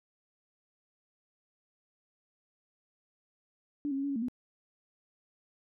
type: tone with pitch steps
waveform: sine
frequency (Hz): 290.3 / 271.3 / 275.3 / 282.9 / 277.4 / 225.4 / 249.4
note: D4 / C#4 / C#4 / C#4 / C#4 / A3 / B3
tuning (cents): -20 / -37 / -12 / +35 / +1 / +42 / +17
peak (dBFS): -30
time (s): 3.85-4.284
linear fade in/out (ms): 0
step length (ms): 62
effects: none